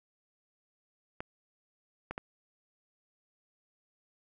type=clicks; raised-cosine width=0.5 ms; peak=-22 dBFS; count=3; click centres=1.205 / 2.11 / 2.179 s; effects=none